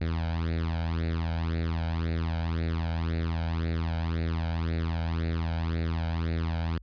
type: tone with flanger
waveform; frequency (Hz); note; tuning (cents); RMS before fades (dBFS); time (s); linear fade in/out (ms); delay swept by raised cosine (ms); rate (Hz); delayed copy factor
sawtooth; 82.41; E2; 0; -29; 0.01-6.78; 5; 0.47 to 1.32; 1.9; +0.75
effects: added 50 Hz sine -47 dBFS peak until 6.82 s + resampled to 11025 Hz